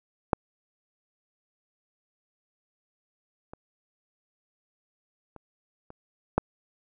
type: clicks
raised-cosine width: 1 ms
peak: -6 / -27 / -30 / -30 / -7 dBFS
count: 5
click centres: 0.332 / 3.535 / 5.363 / 5.904 / 6.38 s
effects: none